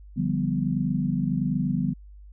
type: chord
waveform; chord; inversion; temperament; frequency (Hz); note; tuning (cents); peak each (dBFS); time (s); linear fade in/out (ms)
sine; G dominant seventh; second; equal; 146.83 / 174.61 / 196 / 246.9; D3 / F3 / G3 / B3; 0 / 0 / 0 / 0; -28; 0.16-1.94; 20
effects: added 50 Hz sine -43 dBFS peak until 2.32 s